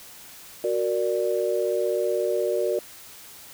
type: chord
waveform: sine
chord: Gb augmented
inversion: none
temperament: equal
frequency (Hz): 370 / 466.2 / 587.3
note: Gb4 / Bb4 / D5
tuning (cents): 0 / 0 / 0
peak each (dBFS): -26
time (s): 0.64-2.79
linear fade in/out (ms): 2
effects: white hiss -45 dBFS RMS until 3.53 s